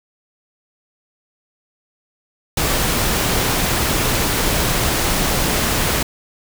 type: noise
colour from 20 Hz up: pink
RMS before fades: -18 dBFS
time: 2.57-6.03 s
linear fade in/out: 5 ms
effects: none